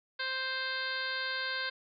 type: harmonic tone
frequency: 523.3 Hz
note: C5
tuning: in tune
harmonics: 1 / 2 / 3 / 4 / 5 / 6 / 7 / 8 / 9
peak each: -45 / -43 / -35 / -43 / -46 / -46 / -42 / -41 / -45 dBFS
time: 0.19-1.7 s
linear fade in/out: 10 ms
effects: none